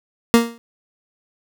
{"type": "tone with exponential decay", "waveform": "30% pulse", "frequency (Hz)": 233, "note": "A#3", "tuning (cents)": -1, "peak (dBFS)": -3, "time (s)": [0.34, 0.58], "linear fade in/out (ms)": 0, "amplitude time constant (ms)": 52, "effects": []}